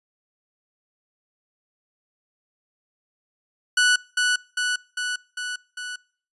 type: tone with echo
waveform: sawtooth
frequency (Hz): 1480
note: F#6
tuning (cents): 0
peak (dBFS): -12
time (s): 3.77-3.96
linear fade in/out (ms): 5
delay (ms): 400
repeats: 5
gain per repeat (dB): -3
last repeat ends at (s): 5.96
effects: noise-tail reverb RT60 0.5 s tail -25 dB re dry + resampled to 24000 Hz